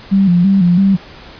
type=tone with vibrato; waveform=sine; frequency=185 Hz; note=F#3; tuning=in tune; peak=-7 dBFS; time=0.11-0.97 s; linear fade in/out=20 ms; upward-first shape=square; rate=3 Hz; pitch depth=94 cents each way; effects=pink hiss -36 dBFS RMS until 1.39 s + resampled to 11025 Hz